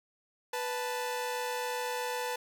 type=tone pair together; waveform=sawtooth; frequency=493.9 / 880 Hz; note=B4 / A5; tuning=0 / 0 cents; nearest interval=minor seventh; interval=1000 cents; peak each=-31 / -32 dBFS; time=0.53-2.36 s; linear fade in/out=5 ms; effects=none